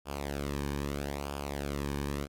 sawtooth tone with flanger, 71 Hz, C#2, 42 cents sharp, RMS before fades -35 dBFS, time 0.05-2.28 s, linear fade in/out 50 ms, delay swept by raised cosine 0.5 to 1.5 ms, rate 0.78 Hz, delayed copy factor -0.7, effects MP3 64 kbps

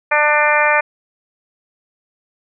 harmonic tone, 298.2 Hz, D4, 27 cents sharp, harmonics 2 / 3 / 4 / 5 / 6 / 7 / 8, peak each -18 / -18 / -20 / -20 / -18 / -21 / -19 dBFS, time 0.11-0.81 s, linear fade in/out 10 ms, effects none

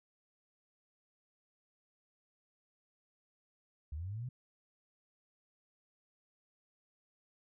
sine linear sweep, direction up, 68.9 to 130.81 Hz, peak -38 dBFS, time 3.92-4.29 s, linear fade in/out 5 ms, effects none

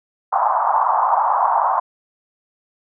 white band-pass noise, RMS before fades -17 dBFS, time 0.32-1.8 s, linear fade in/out 10 ms, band 730 to 1100 Hz, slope 48 dB/octave, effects none

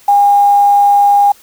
sine tone with quantisation, 811 Hz, G#5, 41 cents flat, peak -5 dBFS, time 0.08-1.32 s, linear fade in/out 5 ms, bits 5, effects white hiss -44 dBFS RMS until 1.42 s

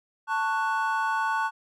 triangle chord, F# minor, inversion first, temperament just, 888 / 1110 / 1480 Hz, A5 / C#6 / F#6, +16 / +2 / 0 cents, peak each -25 / -28 / -27 dBFS, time 0.27-1.51 s, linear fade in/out 50 ms, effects none

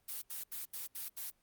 blue noise bursts, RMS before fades -42 dBFS, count 6, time 0.08-1.305 s, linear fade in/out 10 ms, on 140 ms, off 77 ms, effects pink hiss -75 dBFS RMS until 1.42 s + Opus 32 kbps

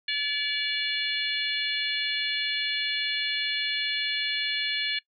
harmonic tone with a mistuned harmonic, 575 Hz, D5, 37 cents flat, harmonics 3 / 4 / 5 / 6 / 7, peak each -32 / -32 / -32 / -32 / -32 dBFS, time 0.08-4.99 s, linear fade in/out 5 ms, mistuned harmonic 7, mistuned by +79 cents, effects noise-tail reverb RT60 0.1 s tail -21 dB re dry

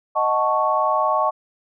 sine chord, D# half-diminished seventh, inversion none, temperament equal, 622.3 / 740 / 880 / 1108.7 Hz, D#5 / F#5 / A5 / C#6, 0 / 0 / 0 / 0 cents, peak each -22 / -25 / -23 / -20 dBFS, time 0.15-1.31 s, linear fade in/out 20 ms, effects none

